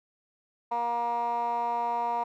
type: tone with band-pass filter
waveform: 15% pulse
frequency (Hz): 236.7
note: A#3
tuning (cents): +27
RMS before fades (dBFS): -29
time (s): 0.71-2.24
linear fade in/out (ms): 10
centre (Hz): 880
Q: 7.1
effects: none